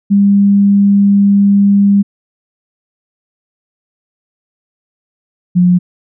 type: tone pair in turn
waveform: sine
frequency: 200.4 / 178.61 Hz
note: G3 / F3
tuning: +38 / +39 cents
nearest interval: major second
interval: 199 cents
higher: first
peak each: -5 dBFS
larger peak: neither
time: 0.1-2.03 / 5.55-5.79 s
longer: first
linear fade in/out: 20 ms
effects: none